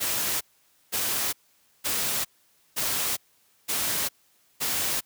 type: noise bursts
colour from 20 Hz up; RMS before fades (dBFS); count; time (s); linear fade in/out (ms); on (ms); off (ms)
white; -27; 6; 0-5.01; 20; 410; 510
effects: white hiss -64 dBFS RMS until 5.05 s + high-pass 60 Hz 12 dB/octave